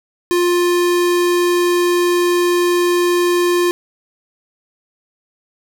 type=tone; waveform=square; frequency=351.7 Hz; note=F4; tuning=12 cents sharp; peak=-13 dBFS; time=0.31-3.71 s; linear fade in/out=0 ms; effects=none